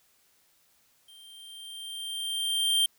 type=tone with level ramp; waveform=square; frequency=3166 Hz; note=G7; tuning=17 cents sharp; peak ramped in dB=-51 to -21 dBFS; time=1.08-2.86 s; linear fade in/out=5 ms; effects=white hiss -66 dBFS RMS until 2.98 s